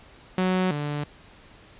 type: tone pair in turn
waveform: sawtooth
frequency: 185 / 146.83 Hz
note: F#3 / D3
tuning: 0 / 0 cents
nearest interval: major third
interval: 400 cents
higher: first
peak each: -17 / -23 dBFS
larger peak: first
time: 0.38-0.71 / 0.71-1.04 s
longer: neither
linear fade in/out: 2 ms
effects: pink hiss -51 dBFS RMS until 1.79 s + resampled to 8000 Hz